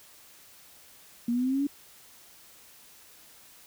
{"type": "exponential sweep", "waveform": "sine", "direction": "up", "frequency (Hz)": [233.1, 288.7], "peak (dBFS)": -24, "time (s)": [1.28, 1.67], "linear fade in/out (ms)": 5, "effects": ["white hiss -54 dBFS RMS until 3.66 s"]}